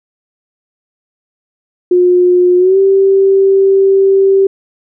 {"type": "tone with pitch glide", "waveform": "sine", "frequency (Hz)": [358.7, 388.9], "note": ["F4", "G4"], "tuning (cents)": [46, -14], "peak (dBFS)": -5, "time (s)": [1.91, 4.47], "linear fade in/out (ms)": 5, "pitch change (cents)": 140, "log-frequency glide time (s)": [2.58, 2.78], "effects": []}